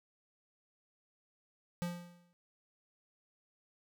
square tone with exponential decay, 174.61 Hz, F3, in tune, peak -33 dBFS, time 1.82-2.33 s, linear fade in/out 0 ms, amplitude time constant 110 ms, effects none

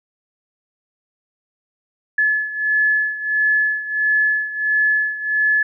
sine beating tone pair, 1716 / 1717.5 Hz, A6 / A6, -44 / -42 cents, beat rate 1.5 Hz, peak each -17 / -21 dBFS, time 2.18-5.63 s, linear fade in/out 5 ms, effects none

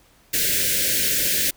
white band-stop noise, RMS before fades -21 dBFS, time 0.33-1.51 s, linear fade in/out 10 ms, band 600 to 1500 Hz, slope 96 dB/octave, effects pink hiss -56 dBFS RMS until 1.56 s

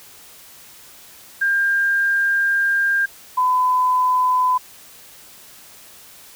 sine tone pair in turn, 1600 / 1007.9 Hz, G6 / B5, +35 / +35 cents, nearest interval minor sixth, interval 800 cents, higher first, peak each -15 / -14 dBFS, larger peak second, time 1.41-3.06 / 3.37-4.58 s, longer first, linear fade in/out 10 ms, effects white hiss -44 dBFS RMS until 6.35 s

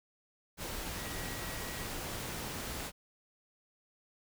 sine tone in noise, 1917 Hz, A#6, 48 cents sharp, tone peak -49 dBFS, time 0.95-1.89 s, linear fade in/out 50 ms, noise pink, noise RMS -40 dBFS, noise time 0.57-2.92 s, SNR -12 dB, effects none

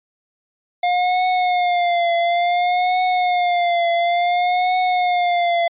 square tone with vibrato, 709 Hz, F5, 26 cents sharp, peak -16 dBFS, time 0.83-5.68 s, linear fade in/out 5 ms, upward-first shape triangle, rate 0.57 Hz, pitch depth 68 cents each way, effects resampled to 8000 Hz

